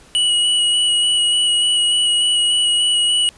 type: tone with vibrato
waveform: square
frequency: 2925 Hz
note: F#7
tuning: 21 cents flat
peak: -14 dBFS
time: 0.15-3.29 s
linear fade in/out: 0 ms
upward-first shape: square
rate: 3.4 Hz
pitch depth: 12 cents each way
effects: pink hiss -47 dBFS RMS until 3.37 s + resampled to 24000 Hz